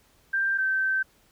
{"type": "tone pair in turn", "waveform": "sine", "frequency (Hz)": [1580, 1549.3], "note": ["G6", "G6"], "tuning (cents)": [13, -21], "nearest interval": "unison", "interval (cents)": 34, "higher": "first", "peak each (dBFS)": -22, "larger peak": "neither", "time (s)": [[0.33, 0.58], [0.58, 1.03]], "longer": "second", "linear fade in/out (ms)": 10, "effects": ["pink hiss -62 dBFS RMS until 1.31 s"]}